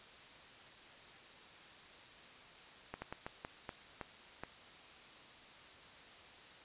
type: slowing click train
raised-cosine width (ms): 0.5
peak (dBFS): -27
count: 8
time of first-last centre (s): 2.94-4.436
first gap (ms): 80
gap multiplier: 1.32
effects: white hiss -56 dBFS RMS until 6.64 s + resampled to 8000 Hz